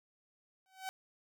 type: tone with exponential growth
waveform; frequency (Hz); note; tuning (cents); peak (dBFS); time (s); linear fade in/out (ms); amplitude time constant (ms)
sawtooth; 760; F#5; +46; -32; 0.66-0.89; 0; 49
effects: none